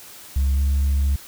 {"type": "tone with pitch glide", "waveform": "sine", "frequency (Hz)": [67.8, 69.51], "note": ["C#2", "C#2"], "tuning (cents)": [-38, 5], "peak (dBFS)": -14, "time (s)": [0.36, 1.16], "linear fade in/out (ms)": 5, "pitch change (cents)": 43, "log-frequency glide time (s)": [0.52, 0.59], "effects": ["tanh soft clip ceiling -15 dBFS", "white hiss -42 dBFS RMS until 1.27 s"]}